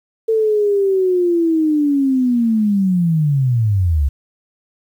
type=linear sweep; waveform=sine; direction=down; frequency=449.7 to 65.41 Hz; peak=-12 dBFS; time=0.28-4.09 s; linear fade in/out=10 ms; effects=8-bit